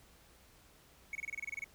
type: tone bursts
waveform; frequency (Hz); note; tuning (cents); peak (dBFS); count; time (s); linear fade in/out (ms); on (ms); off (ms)
triangle; 2219; C#7; +1; -35; 11; 1.13-1.642; 2; 22; 27
effects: added 60 Hz sine -68 dBFS peak until 1.74 s + pink hiss -63 dBFS RMS until 1.74 s